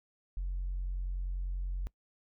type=tone; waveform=sine; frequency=45.22 Hz; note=F#1; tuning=39 cents flat; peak=-31 dBFS; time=0.37-1.87 s; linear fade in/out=0 ms; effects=noise-tail reverb RT60 0.1 s tail -23 dB re dry + tanh soft clip ceiling -29 dBFS